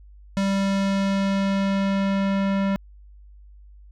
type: tone with low-pass filter sweep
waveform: square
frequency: 196 Hz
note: G3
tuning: in tune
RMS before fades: -22 dBFS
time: 0.37-2.76 s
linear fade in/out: 0 ms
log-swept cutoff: 6900 to 2400 Hz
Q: 0.77
effects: added 50 Hz sine -44 dBFS peak until 3.91 s